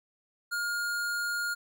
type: tone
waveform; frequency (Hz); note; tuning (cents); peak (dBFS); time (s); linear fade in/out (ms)
square; 1420; F6; +28; -30; 0.51-1.55; 20
effects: none